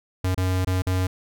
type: tone with dropouts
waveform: square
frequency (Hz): 92.5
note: F#2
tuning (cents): 0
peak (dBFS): -21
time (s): 0.24-1.07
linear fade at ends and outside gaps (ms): 5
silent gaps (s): 0.347-0.376 / 0.648-0.671 / 0.821-0.867
effects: none